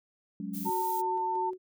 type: chord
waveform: sine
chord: F# suspended second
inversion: none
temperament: equal with one note detuned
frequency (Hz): 185 / 207.7 / 280.7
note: F#3 / G#3 / C#4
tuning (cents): 0 / 0 / +22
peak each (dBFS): -38 / -37 / -40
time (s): 0.4-0.7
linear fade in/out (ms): 2
type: noise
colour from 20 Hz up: violet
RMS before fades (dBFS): -41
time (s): 0.53-1.02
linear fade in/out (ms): 20
type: tone with tremolo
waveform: sine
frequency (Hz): 370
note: F#4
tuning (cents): 0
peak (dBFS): -33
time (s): 0.64-1.58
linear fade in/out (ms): 50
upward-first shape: square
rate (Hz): 2.8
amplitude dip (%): 35
type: tone with pitch glide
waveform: sine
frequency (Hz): 904 to 896.7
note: A5 to A5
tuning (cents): +47 to +33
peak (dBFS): -28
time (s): 0.65-1.51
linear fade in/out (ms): 20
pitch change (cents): -14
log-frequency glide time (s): 0.92-0.99
effects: none